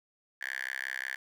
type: tone with high-pass filter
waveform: 5% pulse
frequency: 65.5 Hz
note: C2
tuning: 2 cents sharp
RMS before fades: -37 dBFS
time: 0.41-1.16 s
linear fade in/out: 5 ms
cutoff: 1700 Hz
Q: 8.9
effects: none